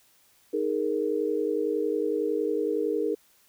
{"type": "chord", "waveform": "sine", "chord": "D# suspended fourth", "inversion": "none", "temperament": "equal", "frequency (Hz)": [311.1, 415.3, 466.2], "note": ["D#4", "G#4", "A#4"], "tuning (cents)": [0, 0, 0], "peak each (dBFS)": [-30, -28, -28], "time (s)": [0.53, 3.15], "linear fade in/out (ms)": 10, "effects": ["white hiss -62 dBFS RMS until 3.48 s"]}